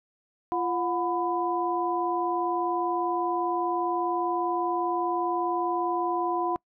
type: tone cluster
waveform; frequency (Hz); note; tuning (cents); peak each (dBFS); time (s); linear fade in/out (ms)
sine; 345.7 / 725 / 1000; F4 / F#5 / B5; -18 / -35 / +21; -29; 0.52-6.56; 0
effects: noise-tail reverb RT60 0.1 s tail -26 dB re dry